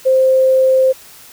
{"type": "tone", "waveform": "sine", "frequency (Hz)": 523.3, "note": "C5", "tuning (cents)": 0, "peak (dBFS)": -8, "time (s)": [0.05, 0.93], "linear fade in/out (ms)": 20, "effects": ["white hiss -40 dBFS RMS until 1.32 s"]}